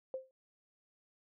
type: tone with exponential decay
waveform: sine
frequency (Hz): 523.3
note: C5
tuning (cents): 0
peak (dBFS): -33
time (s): 0.14-0.31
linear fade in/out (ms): 1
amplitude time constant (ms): 36
effects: none